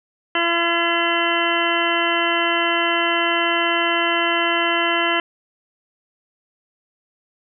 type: harmonic tone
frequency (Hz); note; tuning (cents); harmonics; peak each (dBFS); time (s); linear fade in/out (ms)
339.5; F4; -49; 1 / 2 / 3 / 4 / 5 / 6 / 8 / 9; -25 / -25 / -25 / -25 / -25 / -25 / -25 / -25; 0.35-5.2; 2
effects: none